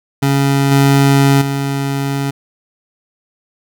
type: tone with level steps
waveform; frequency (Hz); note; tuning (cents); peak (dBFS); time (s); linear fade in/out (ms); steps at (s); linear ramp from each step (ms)
25% pulse; 138.59; C#3; 0; -7 / -4 / -12; 0.22-2.31; 10; 0.71 / 1.41; 10
effects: none